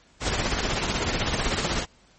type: noise with tremolo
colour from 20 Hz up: pink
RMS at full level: -23 dBFS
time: 0.2-1.86 s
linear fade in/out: 50 ms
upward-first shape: triangle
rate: 16 Hz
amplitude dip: 55%
effects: pink hiss -58 dBFS RMS until 2.18 s + MP3 32 kbps